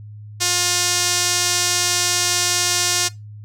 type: tone with band-pass filter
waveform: sawtooth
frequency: 355.2 Hz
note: F4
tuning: 29 cents sharp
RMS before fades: -19 dBFS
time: 0.4-3.09 s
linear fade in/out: 20 ms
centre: 6200 Hz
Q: 1.5
effects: noise-tail reverb RT60 0.2 s tail -20 dB re dry + added 105 Hz sine -34 dBFS peak until 3.44 s